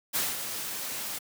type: noise with ADSR envelope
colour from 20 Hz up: white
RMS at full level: -27 dBFS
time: 0.13-1.19 s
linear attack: 28 ms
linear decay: 200 ms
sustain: -8 dB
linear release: 14 ms
effects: high-pass 100 Hz 12 dB/octave